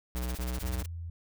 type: tone bursts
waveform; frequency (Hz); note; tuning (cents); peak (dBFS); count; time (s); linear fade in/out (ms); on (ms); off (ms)
square; 61.74; B1; 0; -32; 3; 0.15-0.826; 0; 200; 38
type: noise with tremolo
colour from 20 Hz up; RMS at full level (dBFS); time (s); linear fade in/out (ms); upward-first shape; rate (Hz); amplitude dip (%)
white; -41; 0.16-0.86; 5; sine; 16; 100
type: tone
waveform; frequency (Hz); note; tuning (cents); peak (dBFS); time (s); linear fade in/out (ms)
sine; 84.2; E2; +37; -36; 0.61-1.1; 5
effects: none